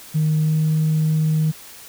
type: tone with pitch glide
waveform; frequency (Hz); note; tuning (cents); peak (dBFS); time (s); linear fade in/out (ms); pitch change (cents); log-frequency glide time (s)
sine; 155 to 156.35; D#3 to D#3; -6 to +9; -14; 0.14-1.52; 20; +15; 0.38-0.55
effects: tanh soft clip ceiling -12 dBFS + white hiss -41 dBFS RMS until 1.88 s